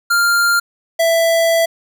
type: tone pair in turn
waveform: square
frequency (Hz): 1396.9 / 663.1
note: F6 / E5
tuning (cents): 0 / +10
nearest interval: octave + minor second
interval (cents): 1290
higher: first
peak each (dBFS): -12 / -12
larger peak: neither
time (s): 0.1-0.6 / 0.99-1.66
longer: second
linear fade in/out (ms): 10
effects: none